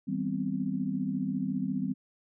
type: chord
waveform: sine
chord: C major seventh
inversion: first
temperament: equal with one note detuned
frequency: 160.77 / 196 / 246.9 / 261.6 Hz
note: E3 / G3 / B3 / C4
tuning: -43 / 0 / 0 / 0 cents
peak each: -37 / -32 / -36 / -33 dBFS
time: 0.07-1.94 s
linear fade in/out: 20 ms
effects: none